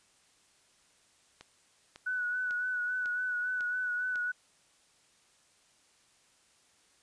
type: click train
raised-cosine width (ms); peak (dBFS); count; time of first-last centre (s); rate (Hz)
0.2; -30; 6; 1.41-4.157; 1.82
type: tone with vibrato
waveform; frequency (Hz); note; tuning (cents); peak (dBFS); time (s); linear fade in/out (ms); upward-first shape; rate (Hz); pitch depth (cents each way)
sine; 1480; F#6; 0; -30; 2.06-4.32; 10; sine; 3.6; 30
effects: white hiss -66 dBFS RMS until 7.02 s + resampled to 22050 Hz